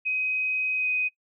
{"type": "tone with pitch glide", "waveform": "sine", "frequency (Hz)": [2521, 2505], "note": ["D#7", "D#7"], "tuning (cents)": [22, 11], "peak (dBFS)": -23, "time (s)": [0.05, 1.09], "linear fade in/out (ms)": 20, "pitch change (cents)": -11, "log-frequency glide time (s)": [0.76, 0.88], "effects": ["noise-tail reverb RT60 0.1 s tail -19 dB re dry"]}